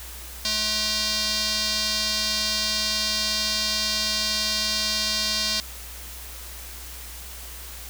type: tone with band-pass filter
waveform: square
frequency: 214.5 Hz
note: A3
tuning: 44 cents flat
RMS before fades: -25 dBFS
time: 0.45-5.6 s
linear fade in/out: 0 ms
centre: 4700 Hz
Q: 3.1
effects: added 60 Hz sine -40 dBFS peak until 7.89 s + white hiss -40 dBFS RMS until 7.89 s